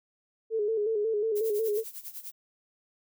sine tone with vibrato, 431 Hz, A4, 36 cents flat, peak -25 dBFS, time 0.5-1.84 s, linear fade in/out 50 ms, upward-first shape square, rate 5.5 Hz, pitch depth 63 cents each way
violet noise with tremolo, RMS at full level -39 dBFS, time 1.35-2.32 s, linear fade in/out 20 ms, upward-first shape sine, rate 10 Hz, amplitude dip 80%
effects none

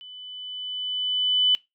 sine tone with level ramp, 3000 Hz, F#7, 23 cents sharp, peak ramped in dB -40 to -15 dBFS, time 0.01-1.55 s, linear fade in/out 0 ms, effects noise-tail reverb RT60 0.2 s tail -21 dB re dry

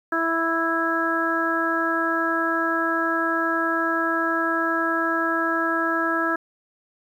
harmonic tone, 329.6 Hz, E4, in tune, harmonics 1 / 2 / 3 / 4 / 5, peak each -26 / -29 / -31 / -25 / -25 dBFS, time 0.12-6.36 s, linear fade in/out 5 ms, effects 9-bit

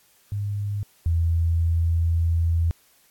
sine tone pair in turn, 102 / 83.38 Hz, G#2 / E2, -31 / +20 cents, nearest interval minor third, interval 349 cents, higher first, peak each -24 / -18 dBFS, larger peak second, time 0.32-0.83 / 1.06-2.71 s, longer second, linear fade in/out 0 ms, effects white hiss -59 dBFS RMS until 3.1 s + AAC 64 kbps

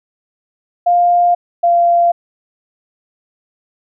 sine tone pair in turn, 702 / 690.3 Hz, F5 / F5, +9 / -20 cents, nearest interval unison, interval 29 cents, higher first, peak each -8 dBFS, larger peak neither, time 0.86-1.35 / 1.63-2.12 s, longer neither, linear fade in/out 10 ms, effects none

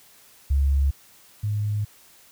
sine tone pair in turn, 69.3 / 104.65 Hz, C#2 / G#2, 0 / +14 cents, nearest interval perfect fifth, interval 714 cents, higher second, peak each -17 / -22 dBFS, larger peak first, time 0.5-0.91 / 1.43-1.85 s, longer second, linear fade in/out 10 ms, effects white hiss -53 dBFS RMS until 2.31 s

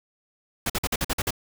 pink noise bursts, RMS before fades -25 dBFS, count 8, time 0.66-1.307 s, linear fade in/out 5 ms, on 38 ms, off 49 ms, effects none

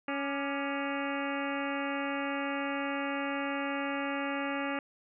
harmonic tone with a mistuned harmonic, 278.9 Hz, C#4, 11 cents sharp, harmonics 1 / 2 / 3 / 4 / 5 / 6 / 7 / 8 / 9 / 10, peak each -35 / -38 / -40 / -41 / -42 / -43 / -43 / -44 / -45 / -45 dBFS, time 0.08-4.79 s, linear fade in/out 2 ms, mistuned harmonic 4, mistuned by +98 cents, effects none

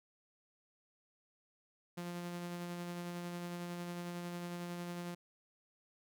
sawtooth tone with tremolo, 174.61 Hz, F3, in tune, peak -36 dBFS, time 1.97-5.15 s, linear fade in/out 10 ms, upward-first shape sine, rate 11 Hz, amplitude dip 25%, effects none

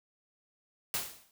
white noise with exponential decay, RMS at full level -30 dBFS, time 0.94-1.31 s, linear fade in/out 1 ms, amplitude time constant 79 ms, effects none

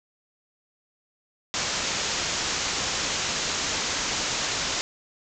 white low-pass noise, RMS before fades -28 dBFS, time 1.54-4.81 s, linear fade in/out 0 ms, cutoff 7300 Hz, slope 96 dB/octave, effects none

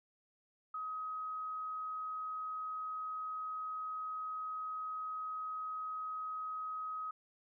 sine tone, 1265 Hz, D#6, 28 cents sharp, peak -38 dBFS, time 0.74-7.11 s, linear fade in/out 5 ms, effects none

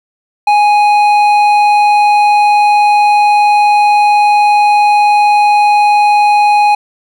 sine tone with hard clipping, 830.6 Hz, G#5, in tune, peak -7 dBFS, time 0.47-6.75 s, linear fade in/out 5 ms, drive 8 dB, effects none

